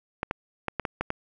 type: clicks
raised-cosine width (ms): 0.5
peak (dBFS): -12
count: 7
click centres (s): 0.231 / 0.311 / 0.683 / 0.797 / 0.852 / 1.01 / 1.104
effects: none